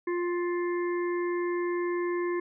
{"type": "harmonic tone", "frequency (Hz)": 350.5, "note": "F4", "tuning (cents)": 6, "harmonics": [1, 3, 5, 6], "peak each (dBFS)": [-27, -37, -41, -43], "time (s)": [0.07, 2.4], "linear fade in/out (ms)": 5, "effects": []}